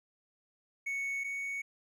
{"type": "tone pair in turn", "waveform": "triangle", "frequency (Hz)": [2217, 2226], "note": ["C#7", "C#7"], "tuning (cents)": [0, 7], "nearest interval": "unison", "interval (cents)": 7, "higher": "second", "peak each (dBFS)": [-31, -33], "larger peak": "first", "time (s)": [[0.86, 1.24], [1.24, 1.62]], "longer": "neither", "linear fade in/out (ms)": 10, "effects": []}